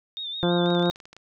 sine tone with vibrato, 3636 Hz, A#7, 44 cents flat, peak -30 dBFS, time 0.17-0.91 s, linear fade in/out 0 ms, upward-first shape sine, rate 6 Hz, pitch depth 61 cents each way
harmonic tone, 174.61 Hz, F3, in tune, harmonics 1 / 2 / 3 / 4 / 5 / 6 / 7 / 8 / 9, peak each -23 / -24 / -27 / -31 / -35 / -38 / -40 / -38 / -39 dBFS, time 0.43-0.9 s, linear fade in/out 0 ms
clicks, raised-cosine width 0.2 ms, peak -28 dBFS, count 12, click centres 0.66 / 0.704 / 0.75 / 0.796 / 0.826 / 0.857 / 0.91 / 0.959 / 1.002 / 1.055 / 1.13 / 1.166 s
effects none

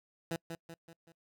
15% pulse tone with echo, 166.1 Hz, E3, 13 cents sharp, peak -27 dBFS, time 0.31-0.36 s, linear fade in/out 2 ms, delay 190 ms, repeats 4, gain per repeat -6 dB, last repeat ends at 1.12 s, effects noise-tail reverb RT60 0.1 s tail -26 dB re dry

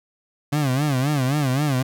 30% pulse tone with vibrato, 138.59 Hz, C#3, in tune, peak -16 dBFS, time 0.52-1.83 s, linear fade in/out 10 ms, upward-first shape sine, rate 3.8 Hz, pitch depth 160 cents each way, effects none

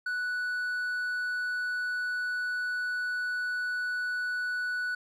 sine tone with hard clipping, 1480 Hz, F#6, in tune, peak -30 dBFS, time 0.06-4.95 s, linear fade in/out 5 ms, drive 3 dB, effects none

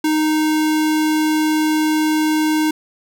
square tone, 309.7 Hz, D#4, 8 cents flat, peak -15 dBFS, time 0.04-2.71 s, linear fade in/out 5 ms, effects none

